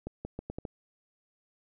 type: accelerating click train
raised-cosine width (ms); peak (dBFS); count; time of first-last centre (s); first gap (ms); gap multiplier
2; -23; 6; 0.07-0.652; 180; 0.78
effects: none